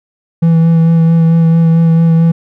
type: tone with vibrato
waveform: triangle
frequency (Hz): 164.81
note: E3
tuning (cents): 0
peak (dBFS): -3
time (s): 0.42-2.32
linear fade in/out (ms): 10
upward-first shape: sine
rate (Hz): 4.5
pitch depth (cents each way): 16
effects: none